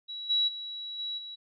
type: tone with level steps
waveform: sine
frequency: 3900 Hz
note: B7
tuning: 23 cents flat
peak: -36 / -23 / -36 / -32 / -39 dBFS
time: 0.08-1.36 s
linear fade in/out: 20 ms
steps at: 0.29 / 0.47 / 0.98 / 1.17 s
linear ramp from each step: 20 ms
effects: none